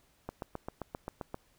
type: click train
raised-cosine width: 1 ms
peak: -23 dBFS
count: 9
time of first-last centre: 0.29-1.344 s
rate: 7.59 Hz
effects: pink hiss -68 dBFS RMS until 1.58 s